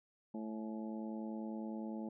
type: harmonic tone with a mistuned harmonic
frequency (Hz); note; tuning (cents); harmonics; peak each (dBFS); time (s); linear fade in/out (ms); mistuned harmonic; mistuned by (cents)
110; A2; 0; 2 / 3 / 4 / 5 / 6 / 7 / 8; -41 / -47 / -55 / -52 / -56 / -62 / -54; 0.34-2.09; 5; 8; -58
effects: none